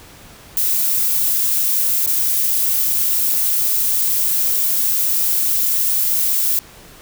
violet noise with dropouts, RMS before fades -17 dBFS, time 0.57-6.59 s, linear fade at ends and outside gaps 1 ms, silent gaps 2.063-2.074 s, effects pink hiss -42 dBFS RMS until 7.01 s

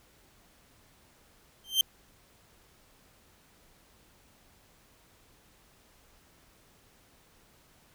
40% pulse tone with exponential growth, 3136 Hz, G7, in tune, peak -17 dBFS, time 1.64-1.81 s, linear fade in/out 2 ms, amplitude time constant 36 ms, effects pink hiss -62 dBFS RMS until 7.94 s

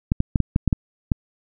clicks, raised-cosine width 5 ms, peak -5 dBFS, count 8, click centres 0.119 / 0.204 / 0.358 / 0.403 / 0.561 / 0.677 / 0.728 / 1.118 s, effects none

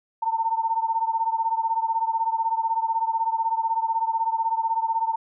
sine beating tone pair, 900 / 916 Hz, A5 / A#5, +39 / -31 cents, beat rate 16 Hz, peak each -23 / -26 dBFS, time 0.22-5.16 s, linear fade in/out 10 ms, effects none

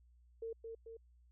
sine tone with echo, 454.1 Hz, A#4, 45 cents flat, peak -40 dBFS, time 0.42-0.53 s, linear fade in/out 5 ms, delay 220 ms, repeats 2, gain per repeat -4 dB, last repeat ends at 0.97 s, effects added 60 Hz sine -63 dBFS peak until 1.31 s

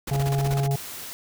pink noise with tremolo, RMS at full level -32 dBFS, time 0.07-0.68 s, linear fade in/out 5 ms, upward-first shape square, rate 16 Hz, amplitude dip 70%
harmonic tone, 138.59 Hz, C#3, in tune, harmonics 1 / 3 / 5 / 6, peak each -21 / -32 / -32 / -38 dBFS, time 0.11-0.76 s, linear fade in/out 5 ms
white noise, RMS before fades -37 dBFS, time 0.71-1.13 s, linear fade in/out 0 ms
effects none

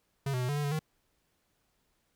square tone with pitch steps, 138.1 / 126.1 / 125 / 144.8 / 146.8 / 143.3 / 155.5 Hz, C#3 / B2 / B2 / D3 / D3 / D3 / D#3, -6 / +36 / +21 / -24 / 0 / -42 / -1 cents, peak -30 dBFS, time 0.26-0.792 s, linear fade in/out 5 ms, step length 76 ms, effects pink hiss -75 dBFS RMS until 2.15 s

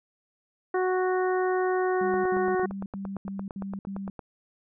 harmonic tone, 369.4 Hz, F#4, 3 cents flat, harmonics 1 / 2 / 3 / 4 / 5, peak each -24 / -30 / -34 / -36 / -38 dBFS, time 0.74-2.66 s, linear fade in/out 5 ms
sine tone bursts, 196 Hz, G3, in tune, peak -32 dBFS, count 7, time 2.01-4.1 s, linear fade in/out 2 ms, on 230 ms, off 80 ms
click train, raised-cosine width 1 ms, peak -23 dBFS, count 19, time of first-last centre 2.14-4.192 s, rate 8.77 Hz
effects none

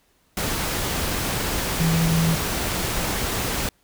sine tone in noise, 164 Hz, E3, 9 cents flat, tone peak -18 dBFS, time 1.8-2.35 s, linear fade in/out 2 ms, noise pink, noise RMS -25 dBFS, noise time 0.37-3.69 s, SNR +4 dB, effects pink hiss -63 dBFS RMS until 3.83 s

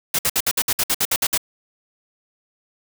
white noise bursts, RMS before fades -19 dBFS, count 12, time 0.14-1.377 s, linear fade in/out 5 ms, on 49 ms, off 59 ms, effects none

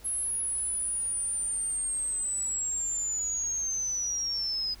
sine linear sweep, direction down, 10810 to 4988 Hz, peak -28 dBFS, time 0.04-4.75 s, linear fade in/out 20 ms, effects added 50 Hz sine -51 dBFS peak until 4.8 s + pink hiss -54 dBFS RMS until 4.8 s

